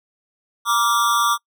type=tone with amplitude modulation; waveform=square; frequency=1169 Hz; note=D6; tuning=8 cents flat; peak=-12 dBFS; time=0.65-1.38 s; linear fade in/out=50 ms; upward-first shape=sine; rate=220 Hz; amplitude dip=95%; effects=noise-tail reverb RT60 0.1 s tail -25 dB re dry